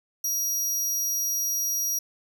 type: tone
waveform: sawtooth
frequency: 5740 Hz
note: F8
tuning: 47 cents sharp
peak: -22 dBFS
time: 0.24-1.99 s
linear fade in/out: 5 ms
effects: none